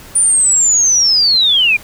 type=linear sweep; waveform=sine; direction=down; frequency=9397 to 2349 Hz; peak=-8 dBFS; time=0.15-1.77 s; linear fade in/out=10 ms; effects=pink hiss -37 dBFS RMS until 1.83 s